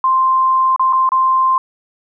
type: tone with dropouts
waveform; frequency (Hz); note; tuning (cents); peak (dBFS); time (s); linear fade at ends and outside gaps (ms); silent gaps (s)
sine; 1046.5; C6; 0; -10; 0.04-1.58; 2; 0.762-0.795 / 0.927-0.931 / 1.091-1.119
effects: none